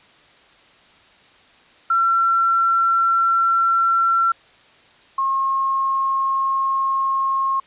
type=tone pair in turn; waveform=sine; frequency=1355 / 1077.9 Hz; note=E6 / C#6; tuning=+47 / -49 cents; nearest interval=major third; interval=396 cents; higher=first; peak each=-14 / -17 dBFS; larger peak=first; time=1.9-4.32 / 5.18-7.6 s; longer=neither; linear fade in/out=5 ms; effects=white hiss -51 dBFS RMS until 7.66 s + resampled to 8000 Hz